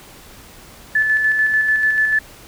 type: tone with tremolo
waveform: sine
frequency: 1740 Hz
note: A6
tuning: 20 cents flat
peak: -12 dBFS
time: 0.95-2.19 s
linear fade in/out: 5 ms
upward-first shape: square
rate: 6.8 Hz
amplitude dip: 35%
effects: pink hiss -42 dBFS RMS until 2.47 s